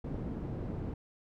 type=low-pass noise; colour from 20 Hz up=white; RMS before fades=-38 dBFS; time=0.04-0.94 s; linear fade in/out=5 ms; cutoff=240 Hz; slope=12 dB/octave; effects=none